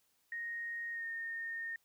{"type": "tone with pitch glide", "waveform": "sine", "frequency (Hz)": [1864.7, 1834.8], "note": ["A#6", "A#6"], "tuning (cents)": [0, -28], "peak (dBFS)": -38, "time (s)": [0.32, 1.76], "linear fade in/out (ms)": 2, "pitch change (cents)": -28, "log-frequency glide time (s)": [0.92, 1.05], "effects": ["white hiss -75 dBFS RMS until 1.84 s"]}